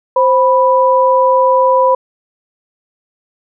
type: tone pair together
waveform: sine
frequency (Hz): 523.3 / 987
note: C5 / B5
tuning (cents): 0 / -1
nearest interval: major seventh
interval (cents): 1099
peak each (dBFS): -10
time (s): 0.16-1.95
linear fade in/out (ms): 5
effects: none